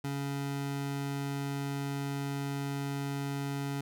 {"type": "tone", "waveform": "25% pulse", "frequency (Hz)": 140, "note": "C#3", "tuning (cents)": 18, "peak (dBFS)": -29, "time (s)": [0.04, 3.81], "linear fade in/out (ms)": 5, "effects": []}